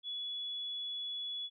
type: tone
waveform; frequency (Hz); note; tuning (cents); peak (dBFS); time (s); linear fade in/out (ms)
sine; 3400; G#7; +40; -37; 0.03-1.5; 50
effects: none